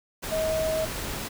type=tone in noise; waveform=sine; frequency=635 Hz; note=D#5; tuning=35 cents sharp; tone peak=-24 dBFS; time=0.31-0.86 s; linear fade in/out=20 ms; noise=pink; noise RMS=-33 dBFS; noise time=0.22-1.29 s; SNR=+6 dB; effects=none